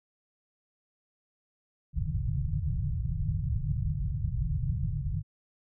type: low-pass noise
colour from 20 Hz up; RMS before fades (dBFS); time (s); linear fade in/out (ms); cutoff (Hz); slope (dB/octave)
white; -30; 1.93-5.23; 50; 160; 96
effects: none